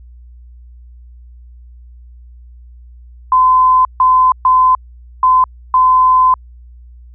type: tone bursts at uneven times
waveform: sine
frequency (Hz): 1023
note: C6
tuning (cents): -39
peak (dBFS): -6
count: 5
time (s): 3.32-3.85 / 4-4.32 / 4.45-4.75 / 5.23-5.44 / 5.74-6.34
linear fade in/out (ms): 2
effects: added 60 Hz sine -35 dBFS peak until 7.14 s